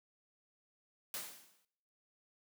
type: noise with exponential decay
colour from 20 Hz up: white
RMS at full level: -39 dBFS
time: 1.14-1.65 s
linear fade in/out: 1 ms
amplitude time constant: 110 ms
effects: noise-tail reverb RT60 0.8 s tail -22 dB re dry + high-pass 150 Hz 12 dB/octave